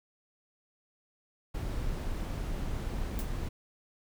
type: noise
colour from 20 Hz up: brown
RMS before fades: -34 dBFS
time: 1.54-3.49 s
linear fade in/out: 10 ms
type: noise with exponential decay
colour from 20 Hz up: blue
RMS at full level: -38 dBFS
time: 3.19-3.31 s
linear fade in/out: 0 ms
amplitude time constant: 24 ms
effects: none